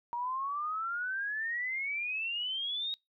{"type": "exponential sweep", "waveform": "sine", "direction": "up", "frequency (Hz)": [940, 3788], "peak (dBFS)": -32, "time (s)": [0.13, 2.94], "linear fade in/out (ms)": 0, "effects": ["noise-tail reverb RT60 0.2 s tail -25 dB re dry"]}